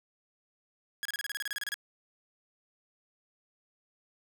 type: tone bursts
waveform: sawtooth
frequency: 1661.2 Hz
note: G#6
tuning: in tune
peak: -29 dBFS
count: 14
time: 1.03-1.742 s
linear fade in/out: 0 ms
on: 23 ms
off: 30 ms
effects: none